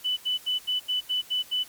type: tone bursts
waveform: sine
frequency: 2991 Hz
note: F#7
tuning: 18 cents sharp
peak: -23 dBFS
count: 8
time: 0.04-1.64 s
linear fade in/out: 20 ms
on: 130 ms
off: 80 ms
effects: white hiss -49 dBFS RMS until 1.68 s + MP3 96 kbps